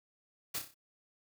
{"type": "noise with echo", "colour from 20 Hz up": "white", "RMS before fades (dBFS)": -36, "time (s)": [0.54, 0.59], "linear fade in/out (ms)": 10, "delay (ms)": 31, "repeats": 5, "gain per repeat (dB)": -6, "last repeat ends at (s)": 0.745, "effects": []}